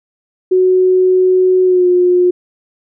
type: tone with pitch glide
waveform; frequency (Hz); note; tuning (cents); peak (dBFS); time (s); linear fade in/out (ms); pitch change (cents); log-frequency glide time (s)
sine; 370 to 358.6; F#4 to F4; 0 to +46; -7; 0.51-2.31; 10; -54; 1.64-1.87
effects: none